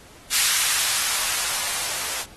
violet noise with band-pass filter sweep, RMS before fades -24 dBFS, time 0.3-2.26 s, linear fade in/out 50 ms, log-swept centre 1600 to 510 Hz, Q 0.85, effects pink hiss -48 dBFS RMS until 2.36 s + AAC 32 kbps

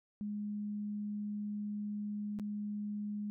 sine tone with dropouts, 207.7 Hz, G#3, in tune, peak -36 dBFS, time 0.21-3.3 s, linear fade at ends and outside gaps 0 ms, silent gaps 2.389-2.397 s, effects none

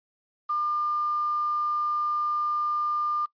sine tone with quantisation, 1200 Hz, D6, 37 cents sharp, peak -24 dBFS, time 0.49-3.26 s, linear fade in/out 10 ms, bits 8, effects noise-tail reverb RT60 0.1 s tail -22 dB re dry + resampled to 11025 Hz

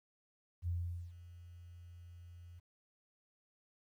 sine tone with ADSR envelope, 86.8 Hz, F2, 10 cents flat, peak -33 dBFS, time 0.62-2.6 s, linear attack 56 ms, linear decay 440 ms, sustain -18 dB, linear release 15 ms, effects 12-bit

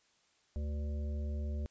harmonic tone with a mistuned harmonic, 73.7 Hz, D2, 7 cents sharp, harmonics 1 / 3 / 5 / 7 / 8, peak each -34 / -46 / -53 / -56 / -53 dBFS, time 0.56-1.66 s, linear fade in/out 0 ms, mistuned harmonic 7, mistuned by -65 cents, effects white hiss -71 dBFS RMS until 1.7 s + resampled to 16000 Hz

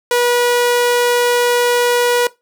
sawtooth tone, 484.8 Hz, B4, 32 cents flat, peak -8 dBFS, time 0.11-2.27 s, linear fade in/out 2 ms, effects noise-tail reverb RT60 0.2 s tail -19 dB re dry

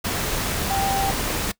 sine tone in noise, 784 Hz, G5, in tune, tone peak -21 dBFS, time 0.7-1.11 s, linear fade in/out 10 ms, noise pink, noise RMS -25 dBFS, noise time 0.04-1.52 s, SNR +1 dB, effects noise-tail reverb RT60 0.1 s tail -21 dB re dry

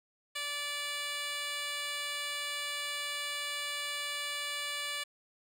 10% pulse tone with band-pass filter, 581 Hz, D5, 19 cents flat, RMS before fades -37 dBFS, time 0.35-5.04 s, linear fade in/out 10 ms, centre 4900 Hz, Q 0.56, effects none

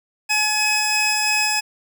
20% pulse tone pair together, 850 / 2547 Hz, G#5 / D#7, +40 / +40 cents, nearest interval octave + perfect fifth, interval 1900 cents, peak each -18 / -14 dBFS, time 0.29-1.61 s, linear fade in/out 20 ms, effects none

